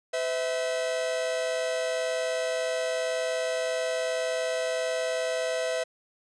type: tone pair together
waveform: 45% pulse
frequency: 508.2 / 650 Hz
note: B4 / E5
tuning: +49 / -24 cents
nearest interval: major third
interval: 427 cents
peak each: -30 / -29 dBFS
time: 0.13-5.84 s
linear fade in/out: 10 ms
effects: resampled to 22050 Hz